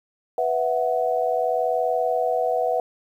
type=chord; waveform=sine; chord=B suspended fourth; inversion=none; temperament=equal; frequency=493.9 / 659.3 / 740 Hz; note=B4 / E5 / F#5; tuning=0 / 0 / 0 cents; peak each=-24 dBFS; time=0.38-2.8 s; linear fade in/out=2 ms; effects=9-bit